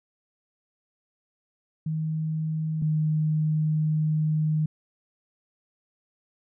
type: tone pair in turn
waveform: sine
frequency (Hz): 157.4 / 154.79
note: D#3 / D#3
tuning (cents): +20 / -9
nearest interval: unison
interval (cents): 29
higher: first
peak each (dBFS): -25 / -21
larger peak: second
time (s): 1.86-2.82 / 2.82-4.66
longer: second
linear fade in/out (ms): 5
effects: none